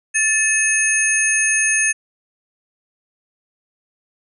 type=tone cluster; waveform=sine; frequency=1755 / 2563 / 6430 / 9400 Hz; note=A6 / E7 / G8 / D9; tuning=-5 / -49 / +43 / +1 cents; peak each=-20 dBFS; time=0.14-1.93 s; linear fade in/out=20 ms; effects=none